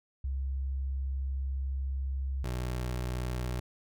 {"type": "tone pair in turn", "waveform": ["sine", "25% pulse"], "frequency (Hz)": [67, 61.8], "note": ["C2", "B1"], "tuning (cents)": [42, 2], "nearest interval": "minor second", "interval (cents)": 140, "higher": "first", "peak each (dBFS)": [-30, -28], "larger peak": "second", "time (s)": [[0.24, 2.44], [2.44, 3.6]], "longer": "first", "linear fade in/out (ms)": 5, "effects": []}